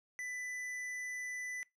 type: tone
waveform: square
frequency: 1993 Hz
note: B6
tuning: 15 cents sharp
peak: -40 dBFS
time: 0.19-1.63 s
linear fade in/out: 0 ms
effects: noise-tail reverb RT60 0.2 s tail -22 dB re dry + low-pass 9000 Hz 12 dB/octave